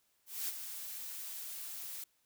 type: noise with ADSR envelope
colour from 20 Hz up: blue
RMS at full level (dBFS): -36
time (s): 0.26-2.04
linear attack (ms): 220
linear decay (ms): 31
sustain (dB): -8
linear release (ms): 4
effects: white hiss -75 dBFS RMS until 2.25 s